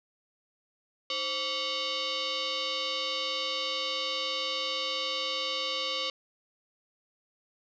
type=tone with frequency modulation; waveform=sine; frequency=311.1 Hz; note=D#4; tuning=in tune; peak=-29 dBFS; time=1.1-6.1 s; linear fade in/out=2 ms; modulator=837 Hz; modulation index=5.3; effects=none